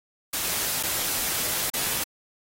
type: noise with dropouts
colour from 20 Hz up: white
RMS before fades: -27 dBFS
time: 0.33-2.04 s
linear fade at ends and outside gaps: 5 ms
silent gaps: 0.829-0.833 / 1.699-1.736 s
effects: AAC 48 kbps